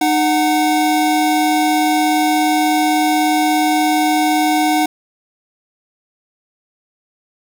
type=tone pair together; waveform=square; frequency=306.1 / 740 Hz; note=D#4 / F#5; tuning=-28 / 0 cents; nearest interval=octave + minor third; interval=1528 cents; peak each=-16 dBFS; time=0.01-4.86 s; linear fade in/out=5 ms; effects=none